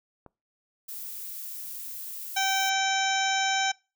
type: click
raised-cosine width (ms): 1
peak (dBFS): -32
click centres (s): 0.263
type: noise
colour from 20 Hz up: violet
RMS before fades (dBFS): -38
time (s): 0.88-2.7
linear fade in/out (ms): 10
type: harmonic tone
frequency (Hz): 774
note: G5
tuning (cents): -22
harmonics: 1 / 2 / 3 / 4 / 5 / 7 / 8 / 9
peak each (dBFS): -27 / -30 / -32 / -33 / -34 / -35 / -36 / -37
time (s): 2.36-3.72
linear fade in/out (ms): 10
effects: noise-tail reverb RT60 0.3 s tail -24 dB re dry